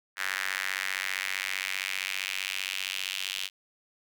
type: tone with high-pass filter sweep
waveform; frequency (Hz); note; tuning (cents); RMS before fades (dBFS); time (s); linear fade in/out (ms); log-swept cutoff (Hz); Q
square; 47.63; G1; -49; -33; 0.16-3.5; 50; 1700 to 3000; 2.9
effects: none